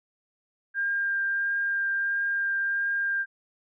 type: tone with vibrato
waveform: sine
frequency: 1600 Hz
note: G6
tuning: 35 cents sharp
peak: -24 dBFS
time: 0.74-3.26 s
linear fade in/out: 50 ms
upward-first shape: triangle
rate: 1.5 Hz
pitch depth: 11 cents each way
effects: none